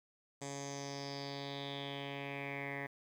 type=tone with low-pass filter sweep; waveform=10% pulse; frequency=140 Hz; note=C#3; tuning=18 cents sharp; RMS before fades=-43 dBFS; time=0.41-2.87 s; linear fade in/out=10 ms; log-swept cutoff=7400 to 1900 Hz; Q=5.4; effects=11-bit